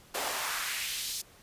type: noise with high-pass filter sweep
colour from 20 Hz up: pink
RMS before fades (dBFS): -34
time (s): 0.14-1.22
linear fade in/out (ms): 10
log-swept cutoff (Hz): 510 to 5300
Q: 1.4
effects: pink hiss -57 dBFS RMS until 1.42 s + resampled to 32000 Hz